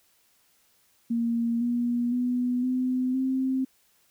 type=tone with pitch steps; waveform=sine; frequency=233.1 / 240.1 / 247.2 / 254.6 / 262.3 Hz; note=A#3 / B3 / B3 / C4 / C4; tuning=0 / -49 / +2 / -47 / +4 cents; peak=-23 dBFS; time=1.1-3.65 s; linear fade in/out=10 ms; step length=510 ms; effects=white hiss -65 dBFS RMS until 4.1 s